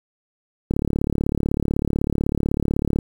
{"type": "click train", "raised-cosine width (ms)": 3, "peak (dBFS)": -8, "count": 83, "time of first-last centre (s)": [0.71, 2.988], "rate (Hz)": 36, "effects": ["7-bit"]}